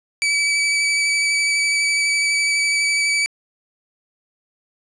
sawtooth tone with vibrato, 2295 Hz, D7, 40 cents flat, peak -13 dBFS, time 0.22-3.26 s, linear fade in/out 0 ms, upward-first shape square, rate 12 Hz, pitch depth 10 cents each way, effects resampled to 22050 Hz + 8-bit

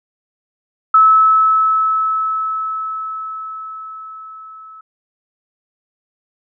sine tone with level ramp, 1300 Hz, E6, 24 cents flat, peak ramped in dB -5 to -35 dBFS, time 0.94-4.81 s, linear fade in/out 5 ms, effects none

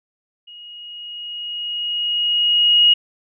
sine tone with level ramp, 2883 Hz, F#7, 46 cents flat, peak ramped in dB -37 to -8 dBFS, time 0.47-2.94 s, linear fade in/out 10 ms, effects none

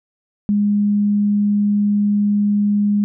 sine tone, 205.6 Hz, G#3, 17 cents flat, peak -13 dBFS, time 0.49-3.04 s, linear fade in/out 0 ms, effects none

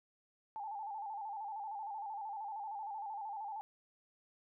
sine tone with vibrato, 840 Hz, G#5, 19 cents sharp, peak -40 dBFS, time 0.56-3.61 s, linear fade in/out 0 ms, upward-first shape square, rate 13 Hz, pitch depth 74 cents each way, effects none

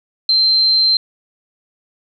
sine tone, 4126 Hz, C8, 25 cents flat, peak -10 dBFS, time 0.29-0.97 s, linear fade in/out 2 ms, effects none

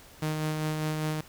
sawtooth tone with tremolo, 154.8 Hz, D#3, 9 cents flat, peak -23 dBFS, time 0.22-1.21 s, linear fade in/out 5 ms, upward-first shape sine, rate 5 Hz, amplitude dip 30%, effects pink hiss -52 dBFS RMS until 1.28 s

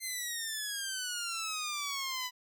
10% pulse exponential sweep, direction down, 2093 to 987.8 Hz, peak -26 dBFS, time 0-2.31 s, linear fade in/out 50 ms, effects none

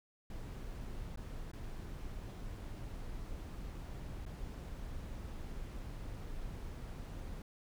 brown noise with dropouts, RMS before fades -44 dBFS, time 0.3-7.42 s, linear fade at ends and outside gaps 2 ms, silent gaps 1.159-1.173 / 1.516-1.533 / 4.253-4.262 s, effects none

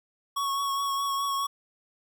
square tone with vibrato, 1109 Hz, C#6, in tune, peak -27 dBFS, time 0.36-1.47 s, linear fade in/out 10 ms, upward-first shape triangle, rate 4.8 Hz, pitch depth 25 cents each way, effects none

